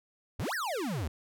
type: exponential two-way sweep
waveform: square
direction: up then down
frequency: 67.4 to 1953 to 67.4 Hz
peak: -32 dBFS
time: 0.39-1.08 s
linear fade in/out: 5 ms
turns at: 0.54 s
effects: none